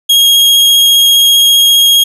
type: tone with vibrato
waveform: 40% pulse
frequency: 3272 Hz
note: G#7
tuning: 26 cents flat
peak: -3 dBFS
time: 0.09-2.04 s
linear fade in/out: 10 ms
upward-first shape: triangle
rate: 15 Hz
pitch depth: 13 cents each way
effects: none